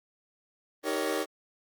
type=chord; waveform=sawtooth; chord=Eb dominant seventh; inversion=none; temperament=just; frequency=311.1 / 388.9 / 466.7 / 560 Hz; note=Eb4 / G4 / Bb4 / Db5; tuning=0 / -14 / +2 / +18 cents; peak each=-29 dBFS; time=0.83-1.26 s; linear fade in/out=50 ms; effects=Opus 24 kbps